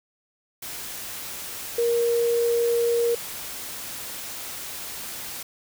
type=tone in noise; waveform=sine; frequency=470.1 Hz; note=A#4; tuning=15 cents sharp; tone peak=-19 dBFS; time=1.78-3.15 s; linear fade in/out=5 ms; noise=white; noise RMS=-35 dBFS; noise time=0.62-5.43 s; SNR=+13 dB; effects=none